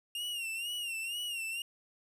45% pulse tone with vibrato, 2794 Hz, F7, in tune, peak -35 dBFS, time 0.15-1.62 s, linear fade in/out 2 ms, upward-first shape sine, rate 2.1 Hz, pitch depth 90 cents each way, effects resampled to 32000 Hz

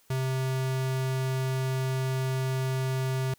square tone, 131.2 Hz, C3, 5 cents sharp, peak -27 dBFS, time 0.1-3.34 s, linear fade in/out 5 ms, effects white hiss -63 dBFS RMS until 3.38 s

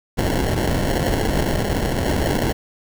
pink noise with sample-and-hold, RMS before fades -20 dBFS, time 0.17-2.53 s, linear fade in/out 20 ms, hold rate 1225 Hz, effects none

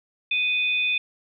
sine tone pair together, 2489 / 3543 Hz, D#7 / A7, 0 / +11 cents, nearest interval tritone, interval 611 cents, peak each -21 / -28 dBFS, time 0.31-0.98 s, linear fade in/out 5 ms, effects none

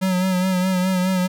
square tone with vibrato, 185 Hz, F#3, in tune, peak -18 dBFS, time 0.01-1.28 s, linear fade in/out 20 ms, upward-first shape sine, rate 4.8 Hz, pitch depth 42 cents each way, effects none

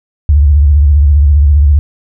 sine tone with vibrato, 72.5 Hz, D2, 22 cents flat, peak -3 dBFS, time 0.29-1.79 s, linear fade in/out 0 ms, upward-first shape triangle, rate 15 Hz, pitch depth 150 cents each way, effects none

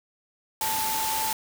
sine tone in noise, 880 Hz, A5, in tune, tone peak -28 dBFS, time 0.61-1.33 s, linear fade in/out 2 ms, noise white, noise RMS -29 dBFS, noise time 0.61-1.33 s, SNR -2 dB, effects none

